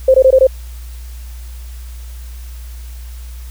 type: tone bursts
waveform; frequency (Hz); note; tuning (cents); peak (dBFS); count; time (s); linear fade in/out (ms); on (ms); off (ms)
sine; 524; C5; +2; -4; 5; 0.08-0.47; 5; 62; 20
effects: added 60 Hz sine -27 dBFS peak until 3.5 s + white hiss -43 dBFS RMS until 3.5 s